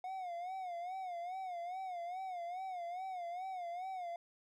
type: tone with vibrato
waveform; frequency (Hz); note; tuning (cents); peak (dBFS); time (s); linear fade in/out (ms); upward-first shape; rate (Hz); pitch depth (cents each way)
triangle; 724; F#5; -38; -38; 0.04-4.16; 2; sine; 2.4; 100
effects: none